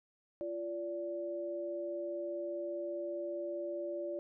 sine tone pair together, 344.9 / 580 Hz, F4 / D5, -22 / -22 cents, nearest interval major sixth, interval 900 cents, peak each -40 / -38 dBFS, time 0.41-4.19 s, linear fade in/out 0 ms, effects none

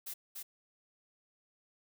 blue noise with echo, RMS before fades -42 dBFS, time 0.06-0.14 s, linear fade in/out 10 ms, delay 290 ms, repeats 1, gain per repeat -2 dB, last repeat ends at 0.43 s, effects none

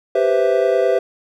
triangle chord, C major seventh, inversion second, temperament equal, 392 / 493.9 / 523.3 / 659.3 Hz, G4 / B4 / C5 / E5, 0 / 0 / 0 / 0 cents, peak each -17 dBFS, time 0.15-0.99 s, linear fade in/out 5 ms, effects none

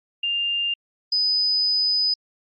sine tone pair in turn, 2800 / 4998 Hz, F7 / D#8, +4 / +7 cents, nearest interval minor seventh, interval 1003 cents, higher second, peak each -21 / -18 dBFS, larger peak second, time 0.23-0.74 / 1.12-2.14 s, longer second, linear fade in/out 5 ms, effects Opus 48 kbps

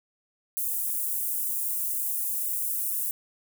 white high-pass noise, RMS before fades -29 dBFS, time 0.57-3.11 s, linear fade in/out 0 ms, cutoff 9400 Hz, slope 24 dB/octave, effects none

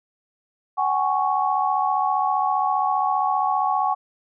sine chord, F# suspended second, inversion none, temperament equal with one note detuned, 755.5 / 830.6 / 1108.7 Hz, F#5 / G#5 / C#6, +36 / 0 / 0 cents, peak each -23 dBFS, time 0.77-3.95 s, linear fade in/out 20 ms, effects none

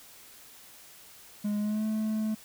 triangle tone with pitch glide, 207.7 to 216.9 Hz, G#3 to A3, 0 to -25 cents, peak -25 dBFS, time 1.44-2.35 s, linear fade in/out 10 ms, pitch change +75 cents, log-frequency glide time 1.59-1.85 s, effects white hiss -52 dBFS RMS until 2.44 s

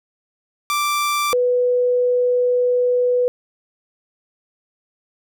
sawtooth / sine tone pair in turn, 1174.7 / 493.9 Hz, D6 / B4, 0 / 0 cents, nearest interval octave + minor third, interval 1500 cents, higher first, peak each -14 dBFS, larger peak neither, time 0.7-1.33 / 1.33-3.28 s, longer second, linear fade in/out 0 ms, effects none

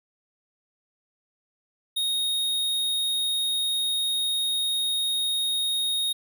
square tone, 3729 Hz, A#7, in tune, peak -24 dBFS, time 1.96-6.13 s, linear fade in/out 10 ms, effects none

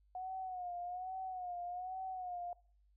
sine tone with vibrato, 730 Hz, F#5, 24 cents flat, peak -40 dBFS, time 0.15-2.53 s, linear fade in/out 2 ms, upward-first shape sine, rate 1.2 Hz, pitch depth 65 cents each way, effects noise-tail reverb RT60 0.5 s tail -22 dB re dry + added 50 Hz sine -67 dBFS peak until 2.96 s

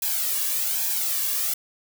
blue noise with flanger, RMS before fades -25 dBFS, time 0.02-1.54 s, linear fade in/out 5 ms, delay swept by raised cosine 1.2 to 1.79 ms, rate 1.2 Hz, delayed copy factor +0.7, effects none

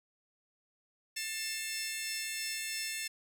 15% pulse tone cluster, 1777 / 2147 / 2667 Hz, A6 / C7 / E7, +17 / +44 / +20 cents, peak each -35 / -36 / -31 dBFS, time 1.16-3.08 s, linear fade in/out 10 ms, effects none

